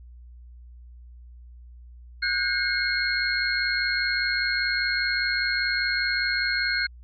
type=tone cluster; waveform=sine; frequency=1469 / 1594 / 2162 / 4236 Hz; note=F#6 / G6 / C#7 / C8; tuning=-13 / +28 / -44 / +21 cents; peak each=-28 dBFS; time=2.22-6.87 s; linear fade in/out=10 ms; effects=added 60 Hz sine -43 dBFS peak until 7.03 s